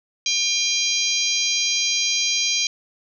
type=harmonic tone with a mistuned harmonic; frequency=801 Hz; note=G5; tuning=37 cents sharp; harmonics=3 / 4 / 5 / 6 / 7 / 8; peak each=-26 / -26 / -26 / -26 / -26 / -26 dBFS; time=0.26-2.67 s; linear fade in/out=2 ms; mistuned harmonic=7; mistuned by=+24 cents; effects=none